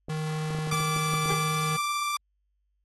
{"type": "clicks", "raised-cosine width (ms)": 2, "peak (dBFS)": -25, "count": 10, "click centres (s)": [0.085, 0.506, 0.549, 0.587, 0.673, 0.803, 0.964, 1.138, 1.259, 1.324]}
{"type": "tone", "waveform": "square", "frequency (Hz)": 155.56, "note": "D#3", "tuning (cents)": 0, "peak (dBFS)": -29, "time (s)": [0.09, 1.77], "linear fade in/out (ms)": 10}
{"type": "tone with pitch glide", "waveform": "sawtooth", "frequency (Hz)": [1169, 1175.8], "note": ["D6", "D6"], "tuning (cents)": [-8, 2], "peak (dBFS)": -24, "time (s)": [0.71, 2.17], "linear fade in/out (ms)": 5, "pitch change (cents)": 10, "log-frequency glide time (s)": [1.04, 1.88]}
{"type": "tone with exponential decay", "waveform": "30% pulse", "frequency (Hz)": 404.8, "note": "G#4", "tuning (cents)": -44, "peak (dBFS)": -25, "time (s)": [1.3, 1.48], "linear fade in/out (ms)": 2, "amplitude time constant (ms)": 38}
{"effects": ["added 50 Hz sine -70 dBFS peak until 2.84 s", "AAC 32 kbps"]}